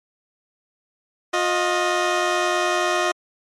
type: tone pair together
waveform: 15% pulse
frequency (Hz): 356.1 / 622.3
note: F4 / D#5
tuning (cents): +34 / 0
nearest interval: minor seventh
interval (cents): 966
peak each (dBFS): -15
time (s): 1.33-3.12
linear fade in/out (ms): 10
effects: low-pass 7000 Hz 12 dB/octave + MP3 64 kbps